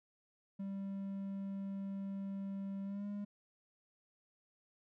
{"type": "tone with pitch glide", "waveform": "triangle", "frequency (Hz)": [196, 204], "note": ["G3", "G#3"], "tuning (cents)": [0, -31], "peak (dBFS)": -37, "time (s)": [0.59, 3.25], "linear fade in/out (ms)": 10, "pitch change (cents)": 69, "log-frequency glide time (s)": [2.84, 3.06], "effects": []}